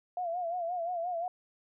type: tone with vibrato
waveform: sine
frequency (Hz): 696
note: F5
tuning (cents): -6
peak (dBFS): -31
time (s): 0.17-1.28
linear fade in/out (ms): 2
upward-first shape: sine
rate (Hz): 5.7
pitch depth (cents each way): 84
effects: none